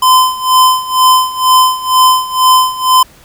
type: tone with tremolo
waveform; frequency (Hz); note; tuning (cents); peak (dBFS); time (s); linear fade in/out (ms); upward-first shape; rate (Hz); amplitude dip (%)
square; 1025; C6; -36; -4; 0.02-3.03; 5; sine; 2.1; 85
effects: pink hiss -42 dBFS RMS until 3.24 s